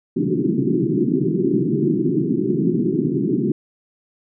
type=band-pass noise; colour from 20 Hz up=white; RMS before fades=-19 dBFS; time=0.16-3.52 s; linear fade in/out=5 ms; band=130 to 390 Hz; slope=96 dB/octave; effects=none